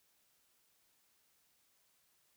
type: silence
effects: white hiss -74 dBFS RMS until 2.36 s